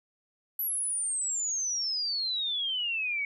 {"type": "exponential sweep", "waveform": "sine", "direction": "down", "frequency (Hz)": [11940, 2217], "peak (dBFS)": -28, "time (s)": [0.59, 3.25], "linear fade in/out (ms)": 2, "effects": []}